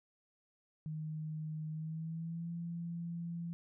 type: tone with pitch glide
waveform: sine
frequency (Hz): 155.56 to 169.64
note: D#3 to E3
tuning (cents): 0 to +50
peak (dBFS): -38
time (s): 0.86-3.53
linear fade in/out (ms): 0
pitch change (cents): +150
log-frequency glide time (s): 1.7-2.51
effects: none